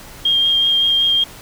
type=tone with vibrato; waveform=sine; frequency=3217 Hz; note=G7; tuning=44 cents sharp; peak=-12 dBFS; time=0.25-1.24 s; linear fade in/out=5 ms; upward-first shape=triangle; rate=5.3 Hz; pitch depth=15 cents each way; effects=pink hiss -38 dBFS RMS until 1.41 s